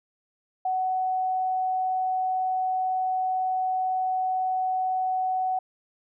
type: tone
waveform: sine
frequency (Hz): 747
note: F#5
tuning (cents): +16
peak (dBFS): -23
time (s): 0.65-5.59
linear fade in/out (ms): 5
effects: none